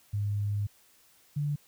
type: tone pair in turn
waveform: sine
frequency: 102.5 / 146.18 Hz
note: G#2 / D3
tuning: -22 / -8 cents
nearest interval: tritone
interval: 614 cents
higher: second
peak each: -27 dBFS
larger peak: neither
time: 0.13-0.67 / 1.36-1.56 s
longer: first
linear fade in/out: 10 ms
effects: white hiss -62 dBFS RMS until 1.67 s